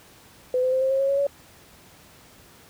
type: tone with pitch steps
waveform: sine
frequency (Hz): 505 / 512.9 / 521 / 529.2 / 537.5 / 546 / 554.5 / 563.3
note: B4 / C5 / C5 / C5 / C5 / C#5 / C#5 / C#5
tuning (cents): +39 / -35 / -7 / +20 / +47 / -26 / 0 / +28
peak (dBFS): -19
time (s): 0.54-1.268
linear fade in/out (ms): 2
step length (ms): 91
effects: pink hiss -51 dBFS RMS until 2.69 s + high-pass 60 Hz 12 dB/octave